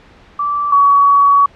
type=tone pair in turn; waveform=sine; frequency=1163 / 1129.2 Hz; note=D6 / C#6; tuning=-17 / +32 cents; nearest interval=minor second; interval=51 cents; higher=first; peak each=-14 / -6 dBFS; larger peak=second; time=0.39-0.72 / 0.72-1.46 s; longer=second; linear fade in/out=5 ms; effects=pink hiss -44 dBFS RMS until 1.55 s + low-pass 3000 Hz 12 dB/octave